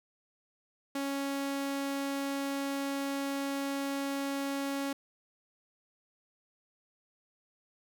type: tone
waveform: sawtooth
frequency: 277.2 Hz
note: C#4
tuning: in tune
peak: -28 dBFS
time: 0.95-4.93 s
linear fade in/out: 5 ms
effects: none